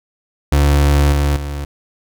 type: tone with level steps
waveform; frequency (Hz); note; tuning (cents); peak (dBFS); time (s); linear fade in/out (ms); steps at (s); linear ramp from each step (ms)
35% pulse; 71.8; D2; -39; -8 / -11 / -20; 0.52-1.65; 5; 1.12 / 1.36; 5
effects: none